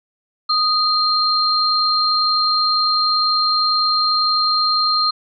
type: tone pair together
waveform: sine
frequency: 1244.5 / 4186 Hz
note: D#6 / C8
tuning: 0 / 0 cents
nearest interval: octave + major sixth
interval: 2100 cents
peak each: -18 / -16 dBFS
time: 0.49-5.11 s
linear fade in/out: 10 ms
effects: none